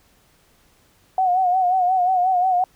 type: tone with vibrato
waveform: sine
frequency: 735 Hz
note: F#5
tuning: 12 cents flat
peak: -15 dBFS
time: 1.18-2.64 s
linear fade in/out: 2 ms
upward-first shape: sine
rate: 5.6 Hz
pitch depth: 62 cents each way
effects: pink hiss -58 dBFS RMS until 2.75 s